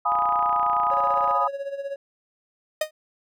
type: chord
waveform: sine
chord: F half-diminished seventh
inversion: none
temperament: equal with one note detuned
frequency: 702.5 / 830.6 / 987.8 / 1244.5 Hz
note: F5 / Ab5 / Cb6 / Eb6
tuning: +10 / 0 / 0 / 0 cents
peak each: -28 / -26 / -26 / -22 dBFS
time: 0.05-1.48 s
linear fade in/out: 10 ms
type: click train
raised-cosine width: 0.5 ms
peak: -23 dBFS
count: 36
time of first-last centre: 0.12-1.31 s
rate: 29.4 Hz
type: tone with tremolo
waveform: triangle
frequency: 556 Hz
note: C#5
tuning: 5 cents sharp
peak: -24 dBFS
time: 0.91-1.96 s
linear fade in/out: 2 ms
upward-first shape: sine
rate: 16 Hz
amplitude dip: 70%
type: tone with exponential decay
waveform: 45% pulse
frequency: 618 Hz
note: D#5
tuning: 12 cents flat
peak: -18 dBFS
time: 2.81-2.91 s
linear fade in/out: 5 ms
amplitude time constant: 21 ms
effects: none

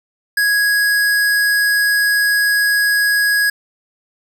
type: tone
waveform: square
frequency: 1661.2 Hz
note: G#6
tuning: in tune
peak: -13 dBFS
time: 0.37-3.5 s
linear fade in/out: 5 ms
effects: none

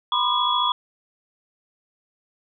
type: tone cluster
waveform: sine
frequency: 977 / 1031 / 1211 / 3368 Hz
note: B5 / C6 / D#6 / G#7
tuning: -19 / -26 / -47 / +24 cents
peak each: -24 / -25 / -25 / -23 dBFS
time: 0.12-0.72 s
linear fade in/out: 2 ms
effects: none

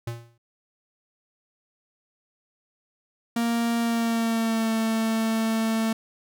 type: tone with exponential decay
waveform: square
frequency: 117.3 Hz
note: A#2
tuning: 11 cents sharp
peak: -27 dBFS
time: 0.07-0.38 s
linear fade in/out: 5 ms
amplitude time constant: 67 ms
type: tone with pitch glide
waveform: 45% pulse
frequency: 233.1 to 223.3 Hz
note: A#3 to A3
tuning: 0 to +26 cents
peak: -22 dBFS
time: 3.36-5.93 s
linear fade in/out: 5 ms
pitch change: -74 cents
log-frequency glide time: 3.79-4.71 s
effects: none

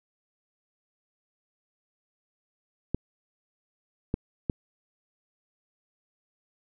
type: clicks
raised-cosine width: 3 ms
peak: -13 dBFS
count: 3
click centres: 2.946 / 4.141 / 4.498 s
effects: none

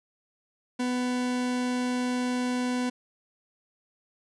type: tone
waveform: 40% pulse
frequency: 248.8 Hz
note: B3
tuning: 13 cents sharp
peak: -25 dBFS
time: 0.79-2.9 s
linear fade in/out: 10 ms
effects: resampled to 22050 Hz + 10-bit

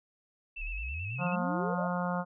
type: tone with vibrato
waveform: sine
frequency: 2615 Hz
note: E7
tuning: 15 cents flat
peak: -38 dBFS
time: 0.56-1.36 s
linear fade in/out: 10 ms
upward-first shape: square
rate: 9.2 Hz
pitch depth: 34 cents each way
type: exponential sweep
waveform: sine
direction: up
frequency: 30.87 to 740 Hz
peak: -35 dBFS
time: 0.57-1.9 s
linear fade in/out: 50 ms
type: harmonic tone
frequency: 177.8 Hz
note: F3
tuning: 31 cents sharp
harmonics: 1 / 3 / 4 / 5 / 6 / 7 / 8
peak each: -32 / -37 / -38 / -39 / -40 / -40 / -41 dBFS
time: 1.18-2.25 s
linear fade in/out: 50 ms
effects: none

